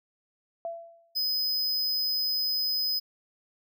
sine tone with exponential decay, 673 Hz, E5, 36 cents sharp, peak -29 dBFS, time 0.65-1.16 s, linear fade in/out 1 ms, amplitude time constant 110 ms
square tone, 5030 Hz, D#8, 18 cents sharp, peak -26 dBFS, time 1.15-3 s, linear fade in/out 20 ms
effects none

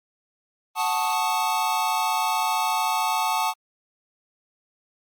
square chord, D# half-diminished seventh, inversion first, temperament equal, 740 / 880 / 1108.7 / 1244.5 Hz, F#5 / A5 / C#6 / D#6, 0 / 0 / 0 / 0 cents, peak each -29 / -25 / -30 / -31 dBFS, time 0.75-3.54 s, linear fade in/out 50 ms, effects Opus 32 kbps

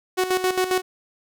sawtooth tone with tremolo, 370 Hz, F#4, in tune, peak -14 dBFS, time 0.17-0.82 s, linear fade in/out 20 ms, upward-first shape square, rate 7.4 Hz, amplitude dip 65%, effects none

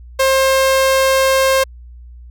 sawtooth tone, 532 Hz, C5, 29 cents sharp, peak -7 dBFS, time 0.19-1.64 s, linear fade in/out 10 ms, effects added 60 Hz sine -34 dBFS peak until 2.3 s

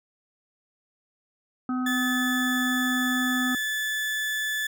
harmonic tone, 253.7 Hz, B3, 47 cents sharp, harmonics 1 / 3 / 5 / 6, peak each -25 / -39 / -34 / -46 dBFS, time 1.69-3.55 s, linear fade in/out 2 ms
35% pulse tone, 1736 Hz, A6, 24 cents flat, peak -24 dBFS, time 1.86-4.67 s, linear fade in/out 5 ms
effects none

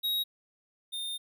square tone pair in turn, 3799 / 3634 Hz, A#7 / A#7, +32 / -45 cents, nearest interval minor second, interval 77 cents, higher first, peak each -28 / -34 dBFS, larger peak first, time 0.03-0.24 / 0.92-1.18 s, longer second, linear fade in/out 20 ms, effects none

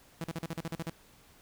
sawtooth tone bursts, 164.81 Hz, E3, in tune, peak -30 dBFS, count 10, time 0.21-0.898 s, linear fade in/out 0 ms, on 31 ms, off 42 ms, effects pink hiss -60 dBFS RMS until 1.41 s

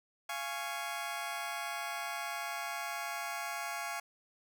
20% pulse chord, Db major, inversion first, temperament just, 693 / 831.5 / 1108.7 Hz, F5 / Ab5 / Db6, -14 / +2 / 0 cents, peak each -36 / -36 / -37 dBFS, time 0.29-4 s, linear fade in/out 5 ms, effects none

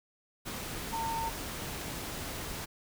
sine tone in noise, 908 Hz, A#5, 46 cents flat, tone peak -32 dBFS, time 0.92-1.3 s, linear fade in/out 20 ms, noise pink, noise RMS -39 dBFS, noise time 0.45-2.66 s, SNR +4 dB, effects none

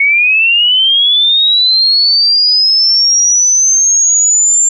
sine linear sweep, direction up, 2200 to 7340 Hz, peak -6 dBFS, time 0-4.69 s, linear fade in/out 5 ms, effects none

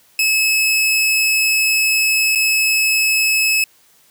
sawtooth tone with dropouts, 2588 Hz, E7, 32 cents flat, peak -10 dBFS, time 0.19-3.64 s, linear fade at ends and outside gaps 2 ms, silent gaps 2.351-2.356 s, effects white hiss -53 dBFS RMS until 4.1 s + high-pass 60 Hz 12 dB/octave

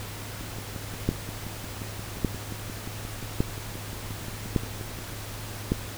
two click trains, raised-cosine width 3 ms, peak -9 / -24 dBFS, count 5 / 27, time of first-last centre 1.09-5.72 / 0.41-4.987 s, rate 0.864 / 5.68 Hz, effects added 104 Hz sine -39 dBFS peak until 5.97 s + pink hiss -39 dBFS RMS until 5.97 s

